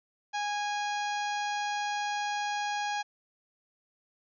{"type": "harmonic tone", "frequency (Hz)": 825, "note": "G#5", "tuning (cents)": -12, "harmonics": [1, 2, 3, 4, 5, 6, 7, 8], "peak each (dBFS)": [-31, -37, -41, -43, -45, -47, -48, -49], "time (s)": [0.33, 3.03], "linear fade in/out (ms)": 20, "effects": []}